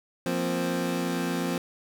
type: chord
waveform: 25% pulse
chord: F suspended fourth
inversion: none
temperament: equal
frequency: 174.61 / 233.1 / 261.6 Hz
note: F3 / Bb3 / C4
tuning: 0 / 0 / 0 cents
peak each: -26 / -30 / -26 dBFS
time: 0.26-1.58 s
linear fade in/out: 2 ms
effects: none